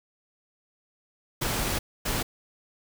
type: noise bursts at uneven times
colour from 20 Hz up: pink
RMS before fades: -28 dBFS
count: 2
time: 1.41-1.79 / 2.05-2.23 s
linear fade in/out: 10 ms
effects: none